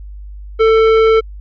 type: tone with hard clipping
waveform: sine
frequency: 444.9 Hz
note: A4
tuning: 19 cents sharp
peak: -9 dBFS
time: 0.59-1.21 s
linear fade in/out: 20 ms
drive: 15 dB
effects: added 50 Hz sine -28 dBFS peak until 1.4 s + low-pass 3000 Hz 12 dB/octave